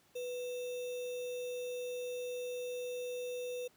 sine tone with sample-and-hold, 493.9 Hz, B4, in tune, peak -37 dBFS, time 0.15-3.68 s, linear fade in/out 10 ms, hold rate 3150 Hz, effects pink hiss -68 dBFS RMS until 3.76 s + high-pass 100 Hz 12 dB/octave

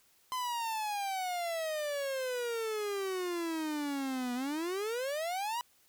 45% pulse exponential two-way sweep, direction down then up, 1028 to 242.6 to 988 Hz, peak -33 dBFS, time 0.32-5.61 s, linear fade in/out 0 ms, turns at 4.34 s, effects white hiss -67 dBFS RMS until 5.88 s

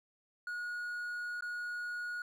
triangle tone with dropouts, 1448 Hz, F#6, 38 cents flat, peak -35 dBFS, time 0.47-2.22 s, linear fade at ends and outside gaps 2 ms, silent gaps 1.408-1.423 s, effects none

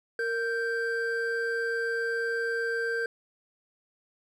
triangle tone pair together, 462.9 / 1568 Hz, A#4 / G6, -12 / 0 cents, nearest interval octave + major sixth, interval 2112 cents, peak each -28 dBFS, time 0.19-3.06 s, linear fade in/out 2 ms, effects none

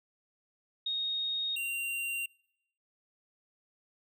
sine / square tone pair in turn, 3729 / 2768 Hz, A#7 / F7, 0 / -16 cents, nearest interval perfect fourth, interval 516 cents, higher first, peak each -30 / -33 dBFS, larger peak first, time 0.86-1.56 / 1.56-2.26 s, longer neither, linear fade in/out 5 ms, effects noise-tail reverb RT60 0.8 s tail -26 dB re dry

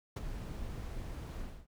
brown noise with ADSR envelope, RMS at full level -32 dBFS, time 0.16-1.67 s, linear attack 8 ms, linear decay 25 ms, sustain -9 dB, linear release 260 ms, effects none

